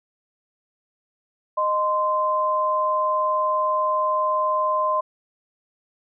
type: tone pair together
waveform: sine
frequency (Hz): 617 / 1037.7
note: D#5 / C6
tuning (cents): -15 / -15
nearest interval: major sixth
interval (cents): 900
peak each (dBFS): -24 / -20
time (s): 1.57-5.01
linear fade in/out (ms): 10
effects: none